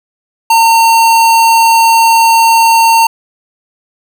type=tone; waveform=square; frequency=911 Hz; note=A#5; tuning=40 cents flat; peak=-5 dBFS; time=0.5-3.07 s; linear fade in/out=5 ms; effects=none